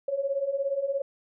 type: beating tone pair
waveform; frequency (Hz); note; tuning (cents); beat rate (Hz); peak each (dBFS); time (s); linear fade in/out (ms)
sine; 540 / 557; C#5 / C#5; -45 / +8; 17; -31 / -27; 0.08-1.02; 5
effects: none